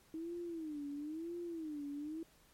sine tone with vibrato, 314.8 Hz, D#4, 20 cents sharp, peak -40 dBFS, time 0.14-2.23 s, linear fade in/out 2 ms, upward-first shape sine, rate 1 Hz, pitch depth 170 cents each way, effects pink hiss -67 dBFS RMS until 2.53 s + MP3 64 kbps

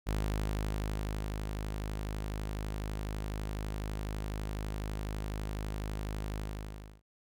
sawtooth tone with ADSR envelope, 52 Hz, G#1, 3 cents sharp, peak -26 dBFS, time 0.06-7.02 s, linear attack 25 ms, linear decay 1300 ms, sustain -5 dB, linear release 650 ms, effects none

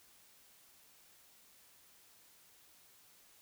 silence, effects white hiss -64 dBFS RMS until 3.41 s

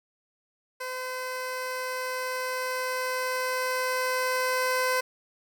15% pulse tone with level ramp, 511 Hz, C5, 41 cents flat, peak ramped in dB -26 to -17 dBFS, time 0.8-5.01 s, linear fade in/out 10 ms, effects none

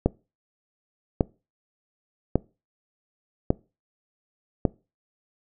click train, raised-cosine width 2 ms, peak -5 dBFS, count 5, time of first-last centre 0.06-4.652 s, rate 0.871 Hz, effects noise-tail reverb RT60 0.3 s tail -23 dB re dry

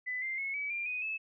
sine tone with pitch steps, 2002 / 2092 / 2186 / 2284 / 2386 / 2493 / 2605 Hz, B6 / C7 / C#7 / D7 / D7 / D#7 / E7, +23 / -1 / -25 / -49 / +27 / +3 / -21 cents, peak -33 dBFS, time 0.06-1.18 s, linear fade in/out 20 ms, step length 160 ms, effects none

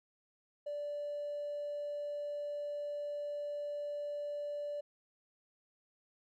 triangle tone with hard clipping, 584 Hz, D5, 10 cents flat, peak -37 dBFS, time 0.66-4.81 s, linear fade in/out 10 ms, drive 3 dB, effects none

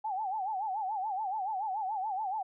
sine tone with vibrato, 810 Hz, G#5, 43 cents flat, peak -31 dBFS, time 0.04-2.43 s, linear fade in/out 10 ms, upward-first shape sine, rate 7 Hz, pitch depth 160 cents each way, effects none

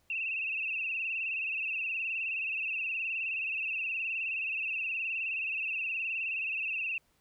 sine tone with vibrato, 2637 Hz, E7, in tune, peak -31 dBFS, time 0.1-6.98 s, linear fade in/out 2 ms, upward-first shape sine, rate 19 Hz, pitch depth 75 cents each way, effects pink hiss -71 dBFS RMS until 7.2 s

